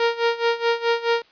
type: tone with tremolo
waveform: sawtooth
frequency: 466.2 Hz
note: A#4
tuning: in tune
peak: -12 dBFS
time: 0-1.22 s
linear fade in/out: 2 ms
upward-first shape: sine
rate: 4.7 Hz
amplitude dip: 85%
effects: white hiss -55 dBFS RMS until 1.31 s + resampled to 11025 Hz